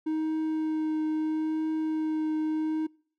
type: tone with vibrato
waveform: triangle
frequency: 313 Hz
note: D#4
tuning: 10 cents sharp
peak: -24 dBFS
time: 0.06-2.87 s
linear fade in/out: 10 ms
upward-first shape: triangle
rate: 0.76 Hz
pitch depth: 13 cents each way
effects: noise-tail reverb RT60 0.5 s tail -25 dB re dry